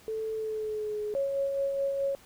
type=tone with pitch glide; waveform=sine; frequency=440 to 420.9 Hz; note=A4 to G#4; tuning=0 to +23 cents; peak=-30 dBFS; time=0.08-1.14 s; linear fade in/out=0 ms; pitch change=-77 cents; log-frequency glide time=0.34-1.01 s
type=tone with tremolo; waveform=sine; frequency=552 Hz; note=C#5; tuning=7 cents flat; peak=-25 dBFS; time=1.15-2.15 s; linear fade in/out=0 ms; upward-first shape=sine; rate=4.7 Hz; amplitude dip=35%
effects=pink hiss -56 dBFS RMS until 2.25 s